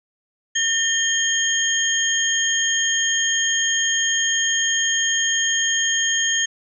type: tone cluster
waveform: sine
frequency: 1817 / 3173 / 6560 Hz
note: A#6 / G7 / G#8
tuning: -45 / +20 / -22 cents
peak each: -22 dBFS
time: 0.55-6.46 s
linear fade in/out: 10 ms
effects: none